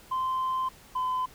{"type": "tone pair in turn", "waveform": "sine", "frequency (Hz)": [1038, 1017.8], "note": ["C6", "C6"], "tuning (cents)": [-14, -48], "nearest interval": "unison", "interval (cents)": 34, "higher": "first", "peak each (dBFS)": -24, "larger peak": "neither", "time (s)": [[0.11, 0.69], [0.95, 1.26]], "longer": "first", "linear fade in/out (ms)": 10, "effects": ["tanh soft clip ceiling -24 dBFS", "pink hiss -53 dBFS RMS until 1.34 s"]}